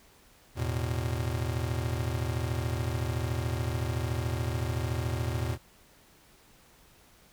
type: chord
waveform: square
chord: E suspended fourth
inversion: none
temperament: just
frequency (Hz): 82.41 / 109.88 / 123.61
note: E2 / A2 / B2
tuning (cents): 0 / -2 / +2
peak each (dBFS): -34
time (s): 0.55-5.58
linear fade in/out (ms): 50
effects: pink hiss -59 dBFS RMS until 7.32 s